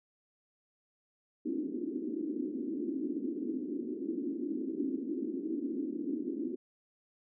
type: band-pass noise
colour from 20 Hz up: pink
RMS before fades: -36 dBFS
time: 1.45-6.56 s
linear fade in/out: 10 ms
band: 260 to 340 Hz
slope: 48 dB/octave
effects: none